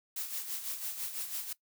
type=noise with tremolo; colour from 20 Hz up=blue; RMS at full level=-36 dBFS; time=0.16-1.53 s; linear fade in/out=5 ms; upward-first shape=sine; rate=6 Hz; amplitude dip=60%; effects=noise-tail reverb RT60 0.1 s tail -19 dB re dry